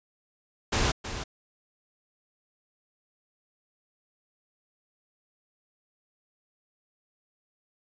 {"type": "noise with echo", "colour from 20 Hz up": "pink", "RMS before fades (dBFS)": -25, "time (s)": [0.72, 0.92], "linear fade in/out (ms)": 10, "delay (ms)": 320, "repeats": 1, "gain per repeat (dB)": -10, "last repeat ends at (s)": 1.24, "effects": ["resampled to 16000 Hz"]}